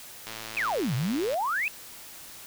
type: click train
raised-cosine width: 0.2 ms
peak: -20 dBFS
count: 120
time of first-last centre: 0.27-1.342 s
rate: 111 Hz
type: exponential two-way sweep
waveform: sine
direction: down then up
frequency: 2637 to 116.54 to 2637 Hz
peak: -25 dBFS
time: 0.57-1.68 s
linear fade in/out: 0 ms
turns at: 0.95 s
effects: white hiss -45 dBFS RMS until 2.46 s